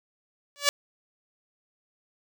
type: tone with exponential growth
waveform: 5% pulse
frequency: 574 Hz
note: D5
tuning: 40 cents flat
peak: -4 dBFS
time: 0.56-0.69 s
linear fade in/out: 0 ms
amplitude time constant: 27 ms
effects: none